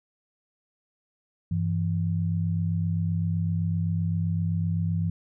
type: tone pair together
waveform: sine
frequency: 98 / 165.77 Hz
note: G2 / E3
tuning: 0 / +10 cents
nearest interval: major sixth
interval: 910 cents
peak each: -26 / -26 dBFS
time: 1.51-5.1 s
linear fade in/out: 5 ms
effects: none